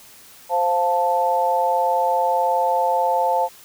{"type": "chord", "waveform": "sine", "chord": "F major", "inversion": "second", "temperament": "equal", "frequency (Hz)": [523.3, 698.5, 880], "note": ["C5", "F5", "A5"], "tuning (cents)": [0, 0, 0], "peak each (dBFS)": [-22, -22, -19], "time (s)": [0.49, 3.49], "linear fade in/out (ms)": 50, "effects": ["white hiss -46 dBFS RMS until 3.64 s"]}